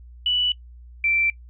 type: tone pair in turn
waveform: sine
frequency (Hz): 2960 / 2343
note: F#7 / D7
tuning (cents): 0 / -5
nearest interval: major third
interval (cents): 405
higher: first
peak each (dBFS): -18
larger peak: neither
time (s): 0.26-0.52 / 1.04-1.3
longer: neither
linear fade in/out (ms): 2
effects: noise-tail reverb RT60 0.1 s tail -21 dB re dry + added 60 Hz sine -41 dBFS peak until 1.49 s